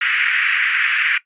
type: band-pass noise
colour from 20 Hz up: pink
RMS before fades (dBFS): -18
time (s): 0.01-1.18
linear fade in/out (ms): 5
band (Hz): 1500 to 2700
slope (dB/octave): 48
effects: noise-tail reverb RT60 0.1 s tail -17 dB re dry + resampled to 8000 Hz